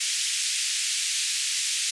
white band-pass noise, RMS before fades -27 dBFS, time 0-1.91 s, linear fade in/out 10 ms, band 2200 to 8800 Hz, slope 24 dB/octave, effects resampled to 24000 Hz

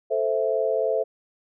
sine chord, A minor, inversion none, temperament equal, 440 / 523.3 / 659.3 Hz, A4 / C5 / E5, 0 / 0 / 0 cents, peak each -25 dBFS, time 0.1-1.04 s, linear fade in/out 20 ms, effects none

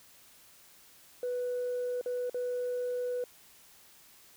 sine tone with dropouts, 493.9 Hz, B4, in tune, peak -29 dBFS, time 1.23-3.24 s, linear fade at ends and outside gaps 2 ms, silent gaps 2.013-2.06 / 2.297-2.344 s, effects tanh soft clip ceiling -28 dBFS + white hiss -58 dBFS RMS until 4.36 s

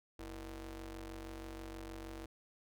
sawtooth ring-modulated tone, 140.1 Hz, C#3, 19 cents sharp, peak -38 dBFS, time 0.19-2.26 s, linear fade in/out 5 ms, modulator 187 Hz, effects none

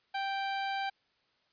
sawtooth tone, 784 Hz, G5, in tune, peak -28 dBFS, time 0.14-0.9 s, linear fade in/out 10 ms, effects white hiss -72 dBFS RMS until 1.52 s + resampled to 11025 Hz

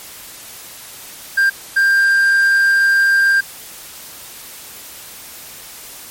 triangle tone bursts at uneven times, 1591 Hz, G6, 25 cents sharp, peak -8 dBFS, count 2, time 1.37-1.5 / 1.76-3.41 s, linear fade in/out 10 ms, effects white hiss -35 dBFS RMS until 6.1 s + MP3 64 kbps

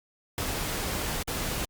pink noise with dropouts, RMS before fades -31 dBFS, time 0.38-1.65 s, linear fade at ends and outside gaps 2 ms, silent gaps 1.228-1.277 s, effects Opus 48 kbps

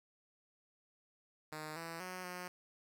5% pulse tone with pitch steps, 154.4 / 165.8 / 183.5 / 180.1 Hz, D#3 / E3 / F#3 / F#3, -13 / +10 / -14 / -46 cents, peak -32 dBFS, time 1.52-2.48 s, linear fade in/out 2 ms, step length 240 ms, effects none

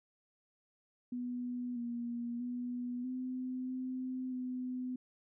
sine tone with pitch steps, 246 / 237.7 / 245.3 / 255.1 / 256.7 / 252.7 Hz, B3 / A#3 / B3 / C4 / C4 / B3, -7 / +34 / -12 / -44 / -33 / +40 cents, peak -36 dBFS, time 1.12-4.96 s, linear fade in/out 5 ms, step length 640 ms, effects none

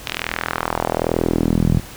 sawtooth tone with band-pass filter sweep, 41.2 Hz, E1, in tune, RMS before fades -20 dBFS, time 0.06-1.8 s, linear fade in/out 10 ms, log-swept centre 3200 to 140 Hz, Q 1.8, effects pink hiss -37 dBFS RMS until 1.96 s

